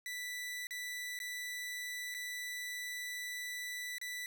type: tone with dropouts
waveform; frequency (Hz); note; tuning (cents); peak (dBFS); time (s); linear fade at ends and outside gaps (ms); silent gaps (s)
sawtooth; 1975.5; B6; 0; -36; 0.06-4.26; 1; 0.67-0.708 / 1.19-1.201 / 2.142-2.147 / 3.983-4.014
effects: none